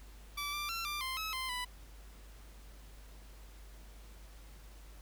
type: tone with pitch steps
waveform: 15% pulse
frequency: 1157 / 1181 / 1355 / 1186 / 1046 / 1290 / 1040 / 992 Hz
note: D6 / D6 / E6 / D6 / C6 / E6 / C6 / B5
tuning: -26 / +9 / +47 / +17 / -1 / -38 / -11 / +7 cents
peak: -30 dBFS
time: 0.37-1.65 s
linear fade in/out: 10 ms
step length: 160 ms
effects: added 50 Hz sine -51 dBFS peak until 5.01 s + pink hiss -60 dBFS RMS until 5.01 s